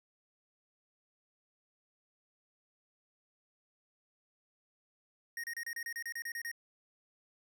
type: tone bursts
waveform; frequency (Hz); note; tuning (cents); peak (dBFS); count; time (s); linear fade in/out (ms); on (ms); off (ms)
square; 1864.7; A#6; 0; -38; 12; 5.37-6.515; 2; 67; 31
effects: none

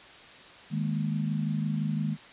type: chord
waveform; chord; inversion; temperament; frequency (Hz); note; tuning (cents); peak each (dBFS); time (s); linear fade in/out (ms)
sine; D# suspended fourth; none; just; 155.56 / 207.4 / 233.3; D#3 / G#3 / A#3; 0 / -2 / +2; -29 / -31 / -34; 0.7-2.17; 50
effects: white hiss -49 dBFS RMS until 2.32 s + resampled to 8000 Hz

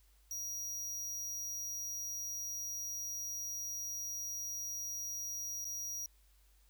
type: tone with dropouts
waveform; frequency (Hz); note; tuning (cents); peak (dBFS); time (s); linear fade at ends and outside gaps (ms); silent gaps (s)
45% pulse; 5750; F8; +50; -39; 0.31-6.06; 1; 5.645-5.652
effects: added 50 Hz sine -64 dBFS peak until 6.69 s + white hiss -72 dBFS RMS until 6.69 s

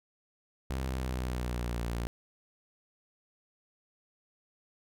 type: tone with pitch glide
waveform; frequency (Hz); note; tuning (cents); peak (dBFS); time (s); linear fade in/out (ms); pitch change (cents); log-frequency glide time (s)
sawtooth; 65.41 to 58.61; C2 to A#1; 0 to +10; -28; 0.7-2.07; 0; -190; 0.83-1.84
effects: none

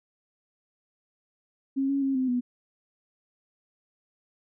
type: tone with pitch steps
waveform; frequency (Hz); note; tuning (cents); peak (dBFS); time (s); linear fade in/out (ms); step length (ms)
sine; 270.7 / 277.1 / 270.4 / 258.9 / 246.4; C#4 / C#4 / C#4 / C4 / B3; -41 / -1 / -43 / -18 / -4; -23; 1.76-2.41; 20; 130
effects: none

